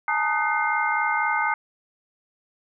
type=tone cluster; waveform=sine; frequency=849 / 913 / 1244 / 1510 / 2112 Hz; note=G#5 / A#5 / D#6 / F#6 / C7; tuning=+38 / -36 / -1 / +35 / +16 cents; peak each=-27 dBFS; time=0.08-1.54 s; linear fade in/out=2 ms; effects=none